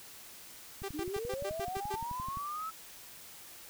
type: click train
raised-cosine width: 5 ms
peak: -32 dBFS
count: 19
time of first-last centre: 0.82-2.372 s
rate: 11.6 Hz
type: tone bursts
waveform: sawtooth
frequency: 393.1 Hz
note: G4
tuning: 5 cents sharp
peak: -32 dBFS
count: 8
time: 0.83-1.959 s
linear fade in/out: 10 ms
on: 58 ms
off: 95 ms
type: linear sweep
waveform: sine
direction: up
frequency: 283.3 to 1320 Hz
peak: -36 dBFS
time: 0.93-2.71 s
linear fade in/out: 20 ms
effects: white hiss -51 dBFS RMS until 3.69 s